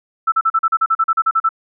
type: tone bursts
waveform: sine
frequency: 1323 Hz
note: E6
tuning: 6 cents sharp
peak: -11 dBFS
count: 14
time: 0.27-1.491 s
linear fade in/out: 10 ms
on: 51 ms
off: 39 ms
effects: none